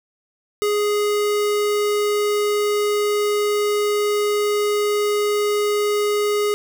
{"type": "tone", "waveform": "square", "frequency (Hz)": 415.3, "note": "G#4", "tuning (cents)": 0, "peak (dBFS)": -18, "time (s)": [0.62, 6.54], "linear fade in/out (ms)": 0, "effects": []}